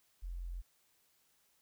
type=tone; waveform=sine; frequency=43.65 Hz; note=F1; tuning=in tune; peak=-39 dBFS; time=0.22-0.62 s; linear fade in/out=20 ms; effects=white hiss -73 dBFS RMS until 1.61 s